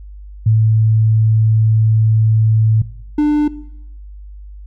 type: tone pair in turn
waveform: sine / triangle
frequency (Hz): 110 / 297.9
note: A2 / D4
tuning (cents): 0 / +25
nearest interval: octave + perfect fourth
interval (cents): 1725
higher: second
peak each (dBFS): -8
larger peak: neither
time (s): 0.46-2.82 / 3.18-3.48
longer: first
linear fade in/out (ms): 5
effects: noise-tail reverb RT60 0.8 s tail -19 dB re dry + added 50 Hz sine -31 dBFS peak until 4.66 s